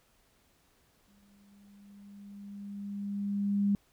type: tone with exponential growth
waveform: sine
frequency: 201.5 Hz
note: G3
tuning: 48 cents sharp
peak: -23 dBFS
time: 1.08-3.75 s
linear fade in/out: 0 ms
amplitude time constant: 580 ms
effects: pink hiss -68 dBFS RMS until 3.92 s